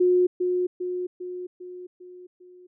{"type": "tone with echo", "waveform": "sine", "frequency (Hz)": 361, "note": "F#4", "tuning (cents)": -43, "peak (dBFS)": -16, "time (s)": [0, 0.27], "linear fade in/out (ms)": 10, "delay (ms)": 400, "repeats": 6, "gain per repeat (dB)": -5, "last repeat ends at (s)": 2.67, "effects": []}